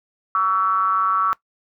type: ring-modulated tone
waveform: triangle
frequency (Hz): 98.2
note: G2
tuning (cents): +4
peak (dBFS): -11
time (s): 0.35-1.33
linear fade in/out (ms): 0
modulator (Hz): 1230
effects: noise-tail reverb RT60 0.1 s tail -20 dB re dry